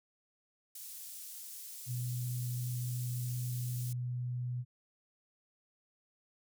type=high-pass noise; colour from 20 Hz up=pink; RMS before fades=-47 dBFS; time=0.75-3.93 s; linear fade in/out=5 ms; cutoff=8100 Hz; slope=12 dB/octave
type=tone; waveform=sine; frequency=123.47 Hz; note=B2; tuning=in tune; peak=-34 dBFS; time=1.86-4.65 s; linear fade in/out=50 ms
effects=none